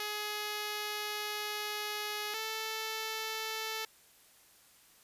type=tone pair in turn; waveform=5% pulse; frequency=420 / 440.6 Hz; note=G#4 / A4; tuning=+19 / +2 cents; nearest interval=minor second; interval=83 cents; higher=second; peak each=-24 dBFS; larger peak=neither; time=0-2.34 / 2.34-3.85 s; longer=first; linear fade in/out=2 ms; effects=white hiss -62 dBFS RMS until 5.03 s + resampled to 32000 Hz